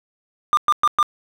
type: tone bursts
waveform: triangle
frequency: 1199 Hz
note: D6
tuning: 36 cents sharp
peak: -10 dBFS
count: 4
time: 0.53-1.028 s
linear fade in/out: 0 ms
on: 42 ms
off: 110 ms
effects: none